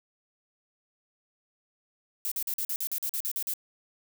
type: noise bursts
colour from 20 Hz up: violet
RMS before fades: -31 dBFS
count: 12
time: 2.25-3.537 s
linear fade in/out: 0 ms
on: 66 ms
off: 45 ms
effects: none